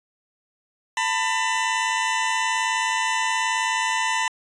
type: tone pair together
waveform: 20% pulse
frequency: 897 / 995.9 Hz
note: A5 / B5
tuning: +33 / +14 cents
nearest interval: major second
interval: 181 cents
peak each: -19 / -19 dBFS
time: 0.97-4.28 s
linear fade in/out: 2 ms
effects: resampled to 22050 Hz